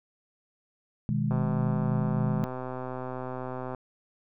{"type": "chord", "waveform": "sine", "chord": "G# minor", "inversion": "first", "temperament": "just", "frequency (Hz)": [124.59, 155.74, 207.7], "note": ["B2", "D#3", "G#3"], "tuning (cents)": [16, 2, 0], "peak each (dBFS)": -29, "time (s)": [1.09, 2.44], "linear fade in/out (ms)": 0}
{"type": "click train", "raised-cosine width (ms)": 1, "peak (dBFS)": -22, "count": 313, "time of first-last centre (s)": [1.31, 3.748], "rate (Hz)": 128}
{"effects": []}